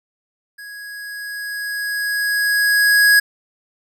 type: tone with level ramp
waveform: square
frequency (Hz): 1661.2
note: G#6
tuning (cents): 0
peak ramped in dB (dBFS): -34 to -9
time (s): 0.58-3.2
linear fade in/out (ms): 10
effects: none